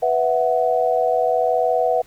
sine chord, B suspended fourth, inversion none, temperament equal, 493.9 / 659.3 / 740 Hz, B4 / E5 / F#5, 0 / 0 / 0 cents, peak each -20 dBFS, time 0.02-2.02 s, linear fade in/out 10 ms, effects pink hiss -52 dBFS RMS until 2.06 s

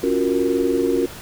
sine chord, Gb major seventh, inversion second, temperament equal, 277.2 / 349.2 / 370 / 466.2 Hz, Db4 / F4 / Gb4 / Bb4, 0 / 0 / 0 / 0 cents, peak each -22 dBFS, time 0.03-1.06 s, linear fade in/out 5 ms, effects pink hiss -37 dBFS RMS until 1.21 s

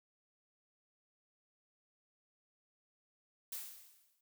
blue noise with exponential decay, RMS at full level -41 dBFS, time 3.52-4.21 s, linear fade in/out 5 ms, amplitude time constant 150 ms, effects none

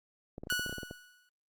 clicks, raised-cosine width 2 ms, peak -28 dBFS, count 11, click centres 0.381 / 0.435 / 0.471 / 0.525 / 0.595 / 0.663 / 0.695 / 0.727 / 0.783 / 0.832 / 0.911 s
sawtooth tone with exponential decay, 1471 Hz, F#6, 11 cents flat, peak -24 dBFS, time 0.5-1.29 s, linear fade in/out 1 ms, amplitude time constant 170 ms
effects Opus 32 kbps

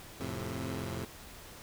15% pulse chord, F major, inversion none, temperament equal with one note detuned, 87.31 / 110 / 131.95 Hz, F2 / A2 / C3, 0 / 0 / +15 cents, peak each -34 dBFS, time 0.2-1.05 s, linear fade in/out 5 ms, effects pink hiss -50 dBFS RMS until 1.62 s

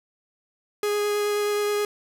45% pulse tone with vibrato, 414.4 Hz, G#4, 4 cents flat, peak -22 dBFS, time 0.83-1.85 s, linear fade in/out 2 ms, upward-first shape triangle, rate 9.4 Hz, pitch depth 10 cents each way, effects none

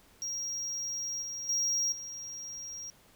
triangle tone with level steps, 5630 Hz, F8, 13 cents sharp, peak -32 / -35 / -26 / -38 dBFS, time 0.22-2.9 s, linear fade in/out 0 ms, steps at 1.22 / 1.49 / 1.92 s, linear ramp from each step 2 ms, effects pink hiss -61 dBFS RMS until 3.15 s

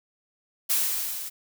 blue noise with level ramp, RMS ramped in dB -22 to -36 dBFS, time 0.69-1.3 s, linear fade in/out 20 ms, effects none

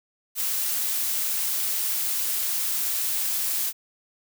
blue noise, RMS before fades -26 dBFS, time 0.35-3.73 s, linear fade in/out 50 ms, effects none

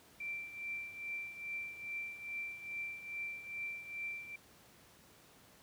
sine tone with tremolo, 2349 Hz, D7, in tune, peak -37 dBFS, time 0.2-4.36 s, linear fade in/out 5 ms, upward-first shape triangle, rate 2.4 Hz, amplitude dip 75%, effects pink hiss -62 dBFS RMS until 5.62 s + high-pass 80 Hz 12 dB/octave

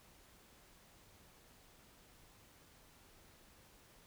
silence, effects pink hiss -64 dBFS RMS until 4.06 s

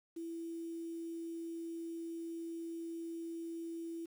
sine tone with quantisation, 332.4 Hz, E4, 15 cents sharp, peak -40 dBFS, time 0.16-4.06 s, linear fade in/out 10 ms, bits 10, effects none

